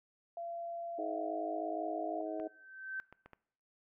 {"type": "tone with pitch glide", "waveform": "sine", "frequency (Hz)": [682, 699.2], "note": ["F5", "F5"], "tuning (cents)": [-41, 2], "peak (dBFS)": -39, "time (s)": [0.37, 2.21], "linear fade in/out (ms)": 2, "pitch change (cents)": 43, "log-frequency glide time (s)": [1.12, 1.84]}
{"type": "harmonic tone", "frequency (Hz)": 106.1, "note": "G#2", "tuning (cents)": 38, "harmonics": [3, 4, 5, 6, 7], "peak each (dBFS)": [-41, -44, -51, -40, -47], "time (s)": [0.98, 2.48], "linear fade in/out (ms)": 10}
{"type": "tone with exponential growth", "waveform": "sine", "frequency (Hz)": 1546, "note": "G6", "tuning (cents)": -24, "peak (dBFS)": -35, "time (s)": [2.26, 3], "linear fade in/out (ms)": 0, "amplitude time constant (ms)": 160}
{"type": "clicks", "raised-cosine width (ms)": 0.5, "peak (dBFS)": -37, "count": 4, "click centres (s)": [2.399, 3.126, 3.26, 3.333]}
{"effects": ["noise-tail reverb RT60 0.7 s tail -22 dB re dry"]}